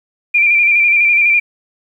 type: tone with vibrato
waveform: sine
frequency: 2378 Hz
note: D7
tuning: 21 cents sharp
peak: -8 dBFS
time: 0.34-1.4 s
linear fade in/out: 10 ms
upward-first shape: square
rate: 12 Hz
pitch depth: 31 cents each way
effects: 8-bit